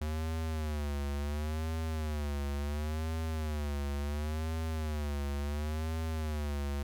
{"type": "tone with vibrato", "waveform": "square", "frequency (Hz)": 75.6, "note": "D#2", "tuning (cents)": -49, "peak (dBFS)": -33, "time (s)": [0.01, 6.83], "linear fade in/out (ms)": 5, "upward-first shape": "sine", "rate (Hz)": 0.71, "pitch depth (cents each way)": 110, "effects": []}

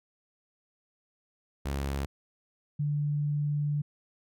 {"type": "tone pair in turn", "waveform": ["sawtooth", "sine"], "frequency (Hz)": [69.3, 146.84], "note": ["C#2", "D3"], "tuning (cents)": [0, 0], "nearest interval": "octave + minor second", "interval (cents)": 1300, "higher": "second", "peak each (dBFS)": -26, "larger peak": "neither", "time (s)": [[1.65, 2.06], [2.79, 3.82]], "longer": "second", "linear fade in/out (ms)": 10, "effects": []}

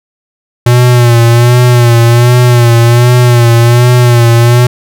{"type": "tone with vibrato", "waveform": "square", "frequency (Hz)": 120.2, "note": "B2", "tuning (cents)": -46, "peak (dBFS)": -3, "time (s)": [0.66, 4.67], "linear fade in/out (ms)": 5, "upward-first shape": "sine", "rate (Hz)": 1.3, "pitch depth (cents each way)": 52, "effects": []}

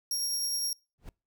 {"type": "tone with tremolo", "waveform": "25% pulse", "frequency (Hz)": 5588, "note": "F8", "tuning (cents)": 0, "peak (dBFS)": -23, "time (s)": [0.11, 0.73], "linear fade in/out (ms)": 2, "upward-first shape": "triangle", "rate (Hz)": 9.7, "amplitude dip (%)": 25}
{"type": "noise with exponential growth", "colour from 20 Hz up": "brown", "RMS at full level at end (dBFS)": -37, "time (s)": [0.98, 1.09], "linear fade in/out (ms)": 2, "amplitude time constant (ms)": 23}
{"effects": ["noise-tail reverb RT60 0.3 s tail -26 dB re dry"]}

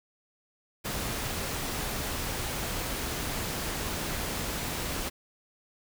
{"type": "noise", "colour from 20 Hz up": "pink", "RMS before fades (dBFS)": -33, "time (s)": [0.84, 5.1], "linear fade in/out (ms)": 20, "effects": []}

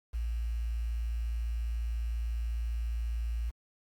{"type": "tone with quantisation", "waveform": "sine", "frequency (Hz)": 57.2, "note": "A#1", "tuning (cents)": -32, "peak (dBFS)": -30, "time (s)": [0.13, 3.51], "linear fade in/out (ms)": 20, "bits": 9, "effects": ["Opus 48 kbps"]}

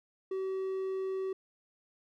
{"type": "tone", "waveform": "triangle", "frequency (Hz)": 381.1, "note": "G4", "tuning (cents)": -49, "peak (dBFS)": -30, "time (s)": [0.31, 1.33], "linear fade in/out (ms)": 5, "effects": []}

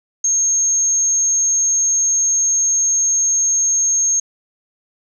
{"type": "tone", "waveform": "sine", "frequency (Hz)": 6470, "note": "G#8", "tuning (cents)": -46, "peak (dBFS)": -13, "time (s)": [0.24, 4.2], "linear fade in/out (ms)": 5, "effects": []}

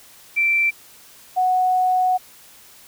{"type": "tone pair in turn", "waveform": "sine", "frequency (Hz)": [2343, 738], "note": ["D7", "F#5"], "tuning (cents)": [-5, -5], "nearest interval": "octave + minor sixth", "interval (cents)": 2000, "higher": "first", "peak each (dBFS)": -15, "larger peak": "neither", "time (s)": [[0.36, 0.71], [1.36, 2.18]], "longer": "second", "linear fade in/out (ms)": 20, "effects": ["white hiss -47 dBFS RMS until 2.87 s"]}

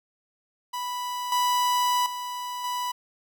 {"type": "tone with level steps", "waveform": "45% pulse", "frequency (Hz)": 987, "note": "B5", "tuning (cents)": -1, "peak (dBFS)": [-29, -21, -31, -27], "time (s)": [0.73, 2.92], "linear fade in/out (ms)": 10, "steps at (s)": [1.32, 2.06, 2.64], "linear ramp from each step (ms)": 2, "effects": []}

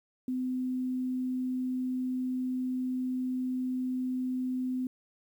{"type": "tone", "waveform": "sine", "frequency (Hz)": 255, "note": "C4", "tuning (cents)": -44, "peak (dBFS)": -29, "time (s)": [0.28, 4.87], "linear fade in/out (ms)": 2, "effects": ["10-bit"]}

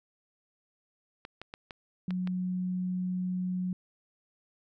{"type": "clicks", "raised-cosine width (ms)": 0.3, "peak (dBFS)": -25, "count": 6, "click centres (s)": [1.251, 1.416, 1.539, 1.708, 2.107, 2.274]}
{"type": "tone", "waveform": "sine", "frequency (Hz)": 182.6, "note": "F#3", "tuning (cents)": -23, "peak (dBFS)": -29, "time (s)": [2.08, 3.73], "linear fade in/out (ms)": 2}
{"effects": []}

